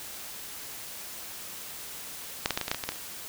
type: clicks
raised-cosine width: 0.2 ms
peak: -7 / -9 / -9 / -12 / -13 / -8 / -14 / -14 / -11 / -21 / -26 dBFS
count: 11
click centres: 2.459 / 2.507 / 2.575 / 2.613 / 2.681 / 2.715 / 2.746 / 2.838 / 2.89 / 2.92 / 2.959 s
effects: white hiss -41 dBFS RMS until 3.28 s